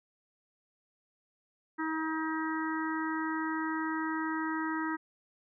harmonic tone, 317.7 Hz, D#4, 36 cents sharp, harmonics 1 / 3 / 4 / 5 / 6, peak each -33 / -38 / -39 / -40 / -41 dBFS, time 1.78-4.97 s, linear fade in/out 20 ms, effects none

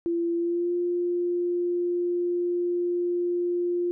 sine tone with pitch glide, 340 to 351 Hz, F4 to F4, -46 to +9 cents, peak -23 dBFS, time 0.06-3.91 s, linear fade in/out 0 ms, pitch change +55 cents, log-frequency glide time 0.36-0.74 s, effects none

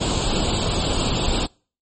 pink noise with comb filter, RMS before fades -21 dBFS, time 0-1.47 s, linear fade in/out 20 ms, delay 0.26 ms, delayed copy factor +0.75, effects noise-tail reverb RT60 0.4 s tail -26 dB re dry + MP3 32 kbps

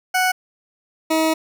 20% pulse tone pair in turn, 740 / 318.8 Hz, F#5 / D#4, 0 / +42 cents, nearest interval octave + minor third, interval 1458 cents, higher first, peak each -11 dBFS, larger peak neither, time 0.14-0.32 / 1.1-1.34 s, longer second, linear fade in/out 10 ms, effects none

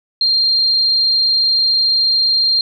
sine tone, 4191 Hz, C8, 2 cents sharp, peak -11 dBFS, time 0.21-2.61 s, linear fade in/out 2 ms, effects none

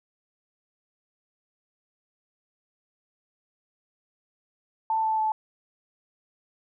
sine tone with pitch steps, 886 / 877.8 / 869.8 Hz, A5 / A5 / A5, +12 / -4 / -20 cents, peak -22 dBFS, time 4.9-5.32 s, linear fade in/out 2 ms, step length 140 ms, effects none

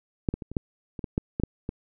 clicks, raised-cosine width 3 ms, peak -10 / -16 / -23 / -25 / -11 / -22 / -18 / -11 / -14 / -9 / -17 dBFS, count 11, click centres 0.288 / 0.34 / 0.422 / 0.516 / 0.568 / 0.992 / 1.042 / 1.179 / 1.399 / 1.436 / 1.691 s, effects none

